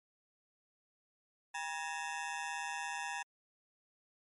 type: ring-modulated tone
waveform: 20% pulse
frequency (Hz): 880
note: A5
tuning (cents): 0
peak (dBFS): -30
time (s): 1.54-3.23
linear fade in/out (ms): 10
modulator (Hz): 78.4
effects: MP3 48 kbps